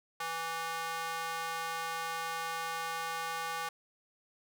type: tone with high-pass filter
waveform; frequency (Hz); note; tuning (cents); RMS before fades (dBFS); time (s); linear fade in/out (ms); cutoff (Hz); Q
square; 164.81; E3; 0; -37; 0.2-3.69; 5; 1000; 1.9
effects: none